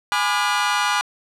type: chord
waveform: sawtooth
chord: G# diminished seventh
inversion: none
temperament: just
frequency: 830.6 / 996.7 / 1196.1 / 1435.3 Hz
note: G#5 / B5 / D6 / F6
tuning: 0 / +16 / +31 / +47 cents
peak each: -20 dBFS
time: 0.12-1.01 s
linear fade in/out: 0 ms
effects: low-pass 8000 Hz 12 dB/octave